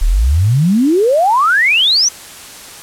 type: exponential sweep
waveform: sine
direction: up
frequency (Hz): 33.82 to 6140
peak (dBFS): -8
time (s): 0.01-2.09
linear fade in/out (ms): 10
effects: white hiss -33 dBFS RMS until 2.82 s + low-pass 11000 Hz 12 dB/octave